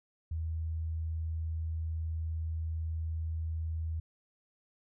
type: tone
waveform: sine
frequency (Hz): 80.6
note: E2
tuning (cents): -38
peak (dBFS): -32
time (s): 0.31-4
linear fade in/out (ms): 5
effects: none